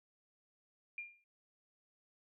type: tone with exponential decay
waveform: sine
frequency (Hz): 2400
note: D7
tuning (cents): +37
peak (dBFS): -38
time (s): 0.98-1.24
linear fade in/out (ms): 2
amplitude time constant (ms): 56
effects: none